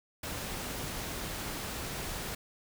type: noise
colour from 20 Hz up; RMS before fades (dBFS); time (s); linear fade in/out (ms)
pink; -38; 0.23-2.35; 5
effects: none